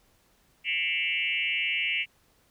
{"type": "tone with frequency modulation", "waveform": "sine", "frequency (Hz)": 2498, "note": "D#7", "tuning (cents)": 6, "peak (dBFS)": -25, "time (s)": [0.64, 2.06], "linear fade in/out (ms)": 50, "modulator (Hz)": 161, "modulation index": 2.6, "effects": ["pink hiss -65 dBFS RMS until 2.5 s"]}